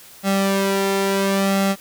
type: tone with flanger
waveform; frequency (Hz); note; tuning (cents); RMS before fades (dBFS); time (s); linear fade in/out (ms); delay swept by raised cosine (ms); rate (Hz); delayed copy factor
sawtooth; 195.7; G3; -3; -19; 0.23-1.76; 50; 1.5 to 2.22; 0.72; +0.7
effects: white hiss -44 dBFS RMS until 1.8 s